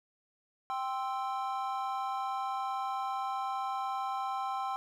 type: chord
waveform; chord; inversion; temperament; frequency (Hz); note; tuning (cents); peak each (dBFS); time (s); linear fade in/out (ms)
triangle; C major; second; equal; 784 / 1046.5 / 1318.5; G5 / C6 / E6; 0 / 0 / 0; -33 / -35 / -38; 0.7-4.76; 0
effects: none